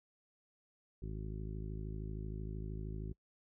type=harmonic tone; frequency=53 Hz; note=G#1; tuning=36 cents sharp; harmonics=1 / 2 / 3 / 4 / 5 / 6 / 7 / 8; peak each=-42 / -46 / -47 / -53 / -55 / -57 / -52 / -64 dBFS; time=1.02-3.13 s; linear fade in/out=5 ms; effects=noise-tail reverb RT60 0.1 s tail -25 dB re dry